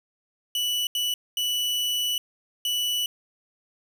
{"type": "tone bursts at uneven times", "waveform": "40% pulse", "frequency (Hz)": 2960, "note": "F#7", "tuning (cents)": 0, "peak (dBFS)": -23, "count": 4, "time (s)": [[0.55, 0.87], [0.95, 1.14], [1.37, 2.18], [2.65, 3.06]], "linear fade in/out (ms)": 2, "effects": []}